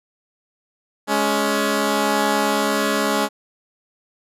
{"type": "tone pair together", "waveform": "10% pulse", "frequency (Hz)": [209.8, 280], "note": ["G#3", "C#4"], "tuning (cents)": [18, 18], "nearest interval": "perfect fourth", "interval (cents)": 500, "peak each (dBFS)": -12, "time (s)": [1.07, 3.29], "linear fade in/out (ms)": 50, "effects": ["resampled to 32000 Hz"]}